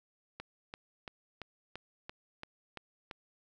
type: click train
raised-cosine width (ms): 0.3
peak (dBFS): -26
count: 9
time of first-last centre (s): 0.4-3.112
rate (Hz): 2.95
effects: none